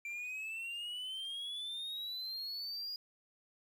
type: exponential sweep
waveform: triangle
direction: up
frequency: 2349 to 4891 Hz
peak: -38 dBFS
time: 0.05-2.96 s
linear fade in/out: 2 ms
effects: 11-bit